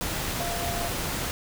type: tone in noise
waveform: sine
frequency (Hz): 692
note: F5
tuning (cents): -16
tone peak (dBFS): -32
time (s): 0.4-0.88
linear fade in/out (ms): 0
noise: pink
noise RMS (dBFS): -30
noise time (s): 0.01-1.31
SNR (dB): -5
effects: none